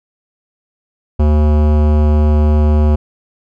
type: tone with hard clipping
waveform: sine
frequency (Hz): 75.3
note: D2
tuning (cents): +44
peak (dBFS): -10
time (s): 1.19-2.96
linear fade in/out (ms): 10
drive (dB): 18
effects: none